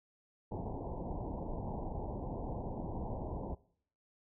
pink low-pass noise, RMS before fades -40 dBFS, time 0.51-3.55 s, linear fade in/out 10 ms, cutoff 960 Hz, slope 96 dB/octave, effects noise-tail reverb RT60 0.6 s tail -21 dB re dry

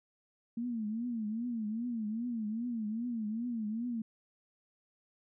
sine tone with vibrato, 227 Hz, A#3, 46 cents flat, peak -33 dBFS, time 0.57-4.02 s, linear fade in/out 5 ms, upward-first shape triangle, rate 2.5 Hz, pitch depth 160 cents each way, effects none

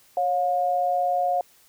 sine tone pair together, 551.2 / 715 Hz, C#5 / F5, -10 / +41 cents, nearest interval perfect fourth, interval 451 cents, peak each -27 / -21 dBFS, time 0.17-1.41 s, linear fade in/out 2 ms, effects white hiss -57 dBFS RMS until 1.68 s

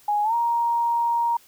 sine tone with pitch glide, 830.6 to 937.7 Hz, G#5 to A#5, 0 to +10 cents, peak -19 dBFS, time 0.08-1.37 s, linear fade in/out 5 ms, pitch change +210 cents, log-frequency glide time 0.23-0.34 s, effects white hiss -54 dBFS RMS until 1.47 s

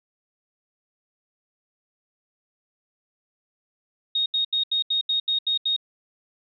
sine tone bursts, 3729 Hz, A#7, in tune, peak -20 dBFS, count 9, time 4.15-5.764 s, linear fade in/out 5 ms, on 110 ms, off 78 ms, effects none

